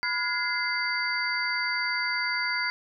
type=tone cluster; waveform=sine; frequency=994 / 1431 / 1683 / 2072 / 4631 Hz; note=B5 / F6 / G#6 / C7 / D8; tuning=+11 / +42 / +23 / -17 / -25 cents; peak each=-35 / -31 / -37 / -29 / -32 dBFS; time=0.03-2.7 s; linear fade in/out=0 ms; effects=none